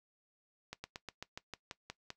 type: slowing click train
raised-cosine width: 0.2 ms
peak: -25 dBFS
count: 10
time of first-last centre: 0.73-2.104 s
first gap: 110 ms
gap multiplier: 1.08
effects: noise-tail reverb RT60 0.1 s tail -18 dB re dry